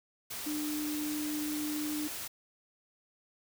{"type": "tone in noise", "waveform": "sine", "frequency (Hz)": 300, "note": "D4", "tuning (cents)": 37, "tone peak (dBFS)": -33, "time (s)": [0.46, 2.08], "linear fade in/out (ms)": 10, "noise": "white", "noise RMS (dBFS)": -40, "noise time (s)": [0.3, 2.28], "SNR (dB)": 4, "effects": []}